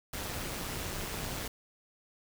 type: noise with amplitude modulation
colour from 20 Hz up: pink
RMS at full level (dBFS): -35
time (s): 0.13-1.48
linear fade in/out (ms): 5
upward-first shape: sine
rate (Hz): 198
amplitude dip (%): 60
effects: none